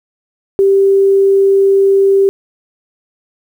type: tone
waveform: sine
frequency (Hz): 392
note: G4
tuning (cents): 0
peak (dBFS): -6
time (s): 0.59-2.29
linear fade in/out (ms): 0
effects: 7-bit